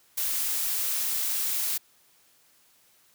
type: noise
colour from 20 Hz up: blue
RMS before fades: -28 dBFS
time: 0.17-1.78 s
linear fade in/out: 10 ms
effects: white hiss -62 dBFS RMS until 3.14 s + high-pass 60 Hz 12 dB/octave